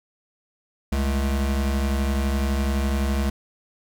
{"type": "tone pair together", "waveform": "square", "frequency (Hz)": [67.88, 215.5], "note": ["C#2", "A3"], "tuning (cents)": [-36, -36], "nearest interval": "octave + minor sixth", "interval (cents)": 2000, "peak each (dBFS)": [-22, -29], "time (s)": [0.92, 3.3], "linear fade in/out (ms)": 5, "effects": []}